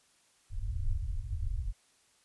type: low-pass noise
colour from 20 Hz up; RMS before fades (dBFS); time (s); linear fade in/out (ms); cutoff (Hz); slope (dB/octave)
pink; -33; 0.5-1.73; 50; 110; 96
effects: white hiss -67 dBFS RMS until 2.24 s + resampled to 24000 Hz